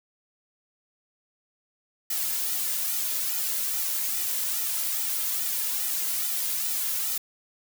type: noise with flanger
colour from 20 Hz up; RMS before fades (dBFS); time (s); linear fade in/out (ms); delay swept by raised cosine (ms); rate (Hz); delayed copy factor
blue; -28; 2.1-7.18; 5; 1.8 to 2.69; 2.4; -0.85
effects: none